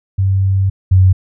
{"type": "tone pair in turn", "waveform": "sine", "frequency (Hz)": [96.4, 93.55], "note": ["G2", "F#2"], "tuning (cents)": [-28, 20], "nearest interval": "minor second", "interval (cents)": 52, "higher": "first", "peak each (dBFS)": [-10, -5], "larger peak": "second", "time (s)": [[0.18, 0.7], [0.91, 1.13]], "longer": "first", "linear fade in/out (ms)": 10, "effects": []}